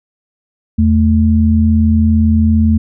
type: tone pair together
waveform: sine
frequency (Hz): 82.41 / 220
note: E2 / A3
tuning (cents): 0 / 0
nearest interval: octave + perfect fourth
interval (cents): 1700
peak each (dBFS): -10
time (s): 0.78-2.78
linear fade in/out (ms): 10
effects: none